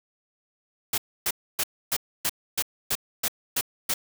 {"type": "noise bursts", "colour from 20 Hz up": "white", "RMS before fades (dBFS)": -25, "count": 10, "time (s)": [0.93, 3.94], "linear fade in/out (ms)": 5, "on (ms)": 49, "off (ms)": 280, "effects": []}